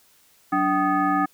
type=tone with frequency modulation; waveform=sine; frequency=767 Hz; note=G5; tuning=38 cents flat; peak=-18 dBFS; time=0.52-1.26 s; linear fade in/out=10 ms; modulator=476 Hz; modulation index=1.5; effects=white hiss -58 dBFS RMS until 1.33 s